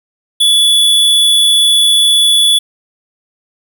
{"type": "tone", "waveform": "square", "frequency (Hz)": 3433, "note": "A7", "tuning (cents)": -43, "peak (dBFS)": -7, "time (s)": [0.4, 2.59], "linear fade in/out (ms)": 10, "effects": ["8-bit"]}